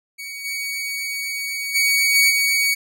sawtooth tone with level steps, 2248 Hz, C#7, 24 cents sharp, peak -27 / -21 / -12 / -9 / -13 dBFS, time 0.18-2.75 s, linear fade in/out 20 ms, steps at 0.44 / 1.74 / 2.14 / 2.29 s, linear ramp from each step 20 ms, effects none

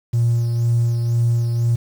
triangle tone with tremolo, 117.7 Hz, A#2, 17 cents sharp, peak -10 dBFS, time 0.13-1.76 s, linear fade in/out 10 ms, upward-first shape sine, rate 2 Hz, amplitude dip 45%, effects tanh soft clip ceiling -10 dBFS + 7-bit

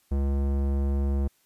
square tone with low-pass filter, 69.3 Hz, C#2, in tune, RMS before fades -25 dBFS, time 0.11-1.28 s, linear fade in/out 10 ms, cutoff 580 Hz, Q 0.58, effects white hiss -66 dBFS RMS until 1.45 s + resampled to 32000 Hz

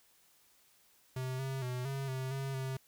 square tone with pitch steps, 129.3 / 133.8 / 125.3 / 136.5 / 130.9 / 135.8 / 132.3 Hz, C3 / C3 / B2 / C#3 / C3 / C#3 / C3, -20 / +39 / +25 / -26 / +1 / -35 / +20 cents, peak -36 dBFS, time 1.16-2.77 s, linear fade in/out 5 ms, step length 230 ms, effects white hiss -67 dBFS RMS until 2.87 s

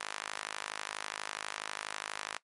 sawtooth tone with high-pass filter, 52.2 Hz, G#1, 10 cents sharp, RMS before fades -41 dBFS, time 0-2.38 s, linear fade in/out 0 ms, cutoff 1200 Hz, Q 0.97, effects noise-tail reverb RT60 0.1 s tail -18 dB re dry + MP3 48 kbps

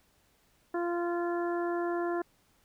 harmonic tone, 345.9 Hz, F4, 17 cents flat, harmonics 1 / 2 / 3 / 4 / 5, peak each -30 / -36 / -40 / -42 / -44 dBFS, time 0.74-2.22 s, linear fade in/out 5 ms, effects pink hiss -68 dBFS RMS until 2.64 s

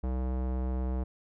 square tone with low-pass filter, 63.7 Hz, C2, 46 cents flat, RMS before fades -31 dBFS, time 0.03-1.04 s, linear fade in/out 10 ms, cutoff 780 Hz, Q 0.89, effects none

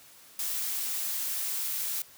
blue noise, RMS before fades -32 dBFS, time 0.39-2.02 s, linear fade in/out 2 ms, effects white hiss -54 dBFS RMS until 2.17 s + high-pass 60 Hz 12 dB/octave

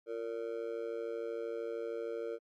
triangle tone with amplitude modulation, 460.1 Hz, A#4, 23 cents flat, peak -30 dBFS, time 0.06-2.39 s, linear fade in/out 50 ms, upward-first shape sine, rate 113 Hz, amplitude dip 100%, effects Opus 48 kbps

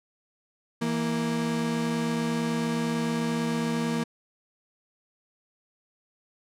35% pulse tone pair together, 164.81 / 233.8 Hz, E3 / A#3, 0 / +5 cents, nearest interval tritone, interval 605 cents, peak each -29 / -25 dBFS, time 0.81-4.04 s, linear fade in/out 10 ms, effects low-pass 10000 Hz 12 dB/octave

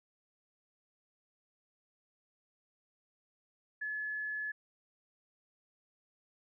sine tone, 1712 Hz, A6, 48 cents flat, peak -35 dBFS, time 3.81-4.52 s, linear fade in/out 10 ms, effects none

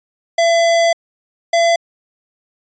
square tone pair in turn, 673 / 676.3 Hz, E5 / E5, +36 / +44 cents, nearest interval unison, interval 8 cents, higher second, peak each -11 dBFS, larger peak neither, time 0.38-0.93 / 1.53-1.76 s, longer first, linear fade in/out 5 ms, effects resampled to 16000 Hz

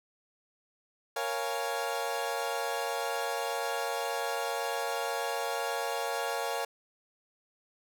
30% pulse chord, Bb minor seventh, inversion none, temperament equal, 466.2 / 554.4 / 698.5 / 830.6 Hz, Bb4 / Db5 / F5 / Ab5, 0 / 0 / 0 / 0 cents, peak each -34 dBFS, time 1.16-6.65 s, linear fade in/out 5 ms, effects none

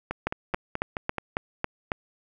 two click trains, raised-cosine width 0.5 ms, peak -14 / -10 dBFS, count 6 / 7, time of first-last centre 0.11-1.183 / 0.27-1.918 s, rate 4.66 / 3.64 Hz, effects none

